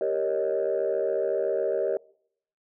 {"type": "chord", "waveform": "sine", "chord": "Eb dominant seventh", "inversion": "first", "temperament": "equal", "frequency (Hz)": [392, 466.2, 554.4, 622.3], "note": ["G4", "Bb4", "Db5", "Eb5"], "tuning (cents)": [0, 0, 0, 0], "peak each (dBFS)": -28, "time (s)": [0.01, 1.97], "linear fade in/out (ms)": 2, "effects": ["noise-tail reverb RT60 0.7 s tail -25 dB re dry", "tanh soft clip ceiling -17 dBFS"]}